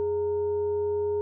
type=tone with frequency modulation; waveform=sine; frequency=415.3 Hz; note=G#4; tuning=in tune; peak=-24 dBFS; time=0-1.21 s; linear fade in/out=0 ms; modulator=505 Hz; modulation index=0.29; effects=none